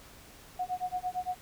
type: tone with tremolo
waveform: sine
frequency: 730 Hz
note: F#5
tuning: 24 cents flat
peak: -28 dBFS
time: 0.59-1.35 s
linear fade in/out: 5 ms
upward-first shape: sine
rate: 8.8 Hz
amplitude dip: 100%
effects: pink hiss -53 dBFS RMS until 1.41 s